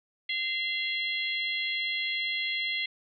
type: harmonic tone with a mistuned harmonic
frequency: 690 Hz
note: F5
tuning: 21 cents flat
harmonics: 3 / 4 / 5 / 6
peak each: -31 / -37 / -33 / -38 dBFS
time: 0.29-2.86 s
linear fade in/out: 5 ms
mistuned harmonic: 5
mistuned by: -60 cents
effects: none